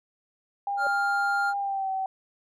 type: tone with pitch glide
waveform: sine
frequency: 803 to 765.4 Hz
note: G5 to G5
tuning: +41 to -42 cents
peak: -26 dBFS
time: 0.67-2.06 s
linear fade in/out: 2 ms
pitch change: -83 cents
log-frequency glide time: 1.58-1.9 s
type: tone with exponential growth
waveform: sine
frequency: 570 Hz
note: C#5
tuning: 48 cents sharp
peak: -27 dBFS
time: 0.73-0.87 s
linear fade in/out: 1 ms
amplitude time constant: 30 ms
type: tone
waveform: triangle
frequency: 1400 Hz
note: F6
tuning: 4 cents sharp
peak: -23 dBFS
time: 0.77-1.54 s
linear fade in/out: 50 ms
effects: none